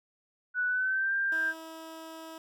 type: tone with pitch glide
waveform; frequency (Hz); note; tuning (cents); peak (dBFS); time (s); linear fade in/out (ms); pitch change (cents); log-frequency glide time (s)
sine; 1481 to 1587.3; F#6 to G6; +1 to +21; -26; 0.54-1.54; 50; +120; 0.67-1.14
type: tone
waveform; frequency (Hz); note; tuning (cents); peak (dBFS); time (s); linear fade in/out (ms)
15% pulse; 323; E4; -35; -36; 1.32-2.38; 2
effects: none